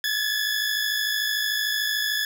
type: tone pair together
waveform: 20% pulse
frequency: 1684.6 / 1738 Hz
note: G#6 / A6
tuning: +24 / -22 cents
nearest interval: minor second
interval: 54 cents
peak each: -21 dBFS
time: 0.04-2.25 s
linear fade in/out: 2 ms
effects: none